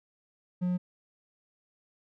triangle tone, 179.7 Hz, F3, 50 cents sharp, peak -24 dBFS, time 0.61-0.78 s, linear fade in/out 20 ms, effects none

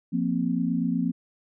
sine chord, F suspended fourth, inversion none, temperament equal, 174.61 / 233.1 / 261.6 Hz, F3 / Bb3 / C4, 0 / 0 / 0 cents, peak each -27 dBFS, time 0.12-1.12 s, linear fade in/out 20 ms, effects none

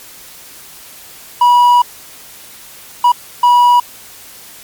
triangle tone bursts at uneven times, 972 Hz, B5, 28 cents flat, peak -3 dBFS, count 3, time 1.41-1.82 / 3.04-3.12 / 3.43-3.8 s, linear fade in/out 5 ms, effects white hiss -36 dBFS RMS until 4.63 s + MP3 96 kbps

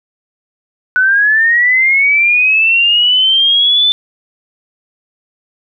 sine linear sweep, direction up, 1480 to 3540 Hz, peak -7 dBFS, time 0.96-3.92 s, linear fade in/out 0 ms, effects none

